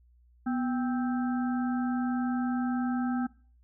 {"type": "harmonic tone with a mistuned harmonic", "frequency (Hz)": 261.6, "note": "C4", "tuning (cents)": 0, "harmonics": [1, 3, 5, 6], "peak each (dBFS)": [-27, -37, -41, -43], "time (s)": [0.46, 3.27], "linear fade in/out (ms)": 10, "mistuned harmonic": 1, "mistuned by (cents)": -100, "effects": ["noise-tail reverb RT60 0.4 s tail -20 dB re dry", "added 60 Hz sine -58 dBFS peak until 3.63 s"]}